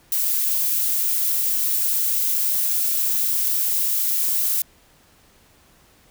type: noise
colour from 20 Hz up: violet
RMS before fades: -21 dBFS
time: 0.12-4.62 s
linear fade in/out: 2 ms
effects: pink hiss -55 dBFS RMS until 6.1 s